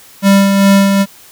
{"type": "tone with tremolo", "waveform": "square", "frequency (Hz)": 197.2, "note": "G3", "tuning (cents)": 11, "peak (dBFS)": -5, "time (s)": [0.22, 1.06], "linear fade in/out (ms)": 50, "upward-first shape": "sine", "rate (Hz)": 2.5, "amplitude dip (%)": 40, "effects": ["white hiss -40 dBFS RMS until 1.31 s"]}